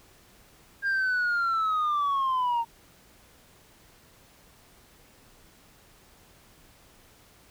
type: linear sweep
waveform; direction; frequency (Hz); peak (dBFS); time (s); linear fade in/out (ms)
sine; down; 1615 to 914; -21; 0.82-2.65; 50
effects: tanh soft clip ceiling -22 dBFS + pink hiss -57 dBFS RMS until 7.5 s